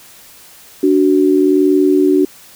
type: tone pair together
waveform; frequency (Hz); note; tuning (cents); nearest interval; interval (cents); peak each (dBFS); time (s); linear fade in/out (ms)
sine; 291.4 / 372.6; D4 / F#4; -13 / +12; major third; 425; -11; 0.83-2.25; 5
effects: white hiss -41 dBFS RMS until 2.55 s